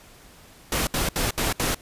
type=noise bursts; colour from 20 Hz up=pink; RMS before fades=-24 dBFS; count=5; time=0.72-1.746 s; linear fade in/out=2 ms; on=150 ms; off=69 ms; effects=pink hiss -50 dBFS RMS until 1.81 s + resampled to 32000 Hz